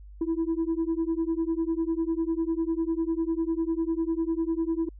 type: beating tone pair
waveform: sine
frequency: 324.1 / 334.1 Hz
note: E4 / E4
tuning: -29 / +23 cents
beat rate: 10 Hz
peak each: -26 dBFS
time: 0.21-4.89 s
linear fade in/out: 5 ms
effects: tanh soft clip ceiling -21 dBFS + added 50 Hz sine -43 dBFS peak until 4.99 s